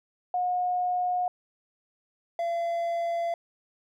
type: tone pair in turn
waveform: sine / triangle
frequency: 722 / 680.6 Hz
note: F#5 / F5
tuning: -43 / -45 cents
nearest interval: minor second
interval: 102 cents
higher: first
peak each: -24 dBFS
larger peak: neither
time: 0.34-1.28 / 2.39-3.34 s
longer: second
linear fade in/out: 2 ms
effects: none